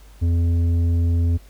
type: tone with tanh clipping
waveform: sine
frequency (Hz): 85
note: F2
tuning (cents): -46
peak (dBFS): -17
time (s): 0.21-1.38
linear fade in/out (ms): 20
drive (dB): 8
effects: added 50 Hz sine -43 dBFS peak until 1.49 s + pink hiss -53 dBFS RMS until 1.49 s